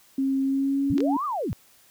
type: tone with pitch glide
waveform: sine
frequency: 269.5 to 280.3 Hz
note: C#4 to C#4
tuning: -49 to +19 cents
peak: -21 dBFS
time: 0.18-1.17 s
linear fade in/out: 5 ms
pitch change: +68 cents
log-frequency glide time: 0.43-0.98 s
type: linear two-way sweep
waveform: sine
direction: up then down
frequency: 66 to 1244.5 to 66 Hz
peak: -25 dBFS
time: 0.9-1.53 s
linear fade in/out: 0 ms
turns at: 1.25 s
type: clicks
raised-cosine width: 0.2 ms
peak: -18 dBFS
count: 2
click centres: 0.981 / 1.005 s
effects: white hiss -57 dBFS RMS until 1.9 s